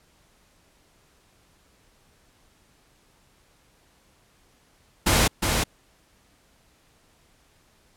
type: noise with echo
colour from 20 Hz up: pink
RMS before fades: -19 dBFS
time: 5.06-5.28 s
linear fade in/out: 10 ms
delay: 360 ms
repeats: 1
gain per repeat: -4 dB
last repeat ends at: 5.64 s
effects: pink hiss -61 dBFS RMS until 7.96 s + low-pass 12000 Hz 12 dB/octave